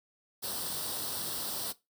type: noise with comb filter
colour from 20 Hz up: white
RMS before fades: -36 dBFS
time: 0.42-1.73 s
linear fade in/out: 20 ms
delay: 0.22 ms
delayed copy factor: +0.7
effects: noise-tail reverb RT60 0.2 s tail -17 dB re dry + high-pass 80 Hz 12 dB/octave